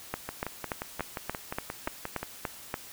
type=two click trains; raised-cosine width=0.5 ms; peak=-18 / -15 dBFS; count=12 / 10; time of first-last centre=0.29-2.23 / 0.14-2.741 s; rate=5.67 / 3.46 Hz; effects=white hiss -47 dBFS RMS until 2.92 s